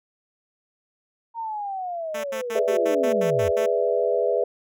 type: linear sweep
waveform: sine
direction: down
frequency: 932.3 to 69.8 Hz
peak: -27 dBFS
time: 1.34-3.52 s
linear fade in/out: 50 ms
type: tone bursts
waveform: 5% pulse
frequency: 221.3 Hz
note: A3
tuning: 10 cents sharp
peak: -20 dBFS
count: 9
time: 2.14-3.664 s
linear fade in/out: 10 ms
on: 100 ms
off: 78 ms
type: chord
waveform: sine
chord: E dominant seventh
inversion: first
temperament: equal with one note detuned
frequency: 413.2 / 493.9 / 587.3 / 659.3 Hz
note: G#4 / B4 / D5 / E5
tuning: -9 / 0 / 0 / 0 cents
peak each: -25 / -23 / -27 / -25 dBFS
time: 2.55-4.44 s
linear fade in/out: 5 ms
effects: none